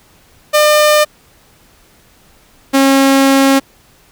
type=tone pair in turn; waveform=sawtooth; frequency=602 / 271.7 Hz; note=D5 / C#4; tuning=+43 / -35 cents; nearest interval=octave + major second; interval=1378 cents; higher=first; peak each=-3 dBFS; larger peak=neither; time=0.53-1.05 / 2.73-3.6 s; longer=second; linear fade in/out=20 ms; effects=pink hiss -48 dBFS RMS until 4.11 s